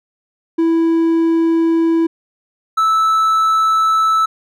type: tone pair in turn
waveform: triangle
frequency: 329.6 / 1311.2 Hz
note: E4 / E6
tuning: 0 / -10 cents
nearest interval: 2 octaves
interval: 2390 cents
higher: second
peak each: -9 dBFS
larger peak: neither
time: 0.58-2.07 / 2.77-4.26 s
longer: neither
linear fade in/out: 10 ms
effects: none